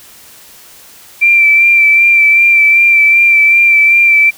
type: tone with vibrato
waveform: sine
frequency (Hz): 2349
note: D7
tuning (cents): 0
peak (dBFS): -4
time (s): 1.21-4.31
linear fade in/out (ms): 20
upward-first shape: sine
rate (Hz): 2.6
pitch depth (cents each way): 26
effects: white hiss -38 dBFS RMS until 4.37 s